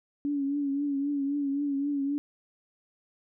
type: tone with vibrato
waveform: sine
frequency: 282.5 Hz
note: C#4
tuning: 33 cents sharp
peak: -26 dBFS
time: 0.25-2.18 s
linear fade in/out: 0 ms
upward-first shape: triangle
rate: 3.8 Hz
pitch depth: 58 cents each way
effects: none